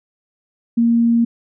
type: tone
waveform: sine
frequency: 233.1 Hz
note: A#3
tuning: in tune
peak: -11 dBFS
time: 0.77-1.25 s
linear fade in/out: 10 ms
effects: none